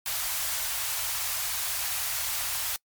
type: band-stop noise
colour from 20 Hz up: white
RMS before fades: -30 dBFS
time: 0.06-2.76 s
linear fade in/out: 0 ms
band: 110 to 670 Hz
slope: 24 dB/octave
effects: noise-tail reverb RT60 0.1 s tail -26 dB re dry + MP3 96 kbps